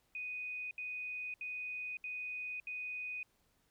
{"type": "tone bursts", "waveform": "sine", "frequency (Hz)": 2489, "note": "D#7", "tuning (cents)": 0, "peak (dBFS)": -39, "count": 5, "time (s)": [0.15, 3.23], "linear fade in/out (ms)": 2, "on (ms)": 560, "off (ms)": 70, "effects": ["pink hiss -75 dBFS RMS until 3.7 s"]}